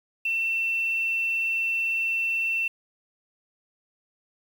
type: tone with quantisation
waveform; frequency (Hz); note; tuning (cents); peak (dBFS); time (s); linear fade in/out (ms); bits
sine; 2691; E7; +35; -23; 0.25-2.68; 5; 8
effects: none